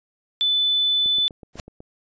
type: tone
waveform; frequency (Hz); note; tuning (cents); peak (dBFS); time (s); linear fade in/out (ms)
sine; 3500; A7; -10; -17; 0.41-1.28; 0
type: click train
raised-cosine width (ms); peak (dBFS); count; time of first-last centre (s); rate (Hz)
2; -27; 7; 1.06-1.804; 8.06
type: noise with exponential growth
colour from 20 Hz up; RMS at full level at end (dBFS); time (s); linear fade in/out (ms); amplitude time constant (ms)
pink; -30; 1.53-1.6; 1; 15
effects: resampled to 16000 Hz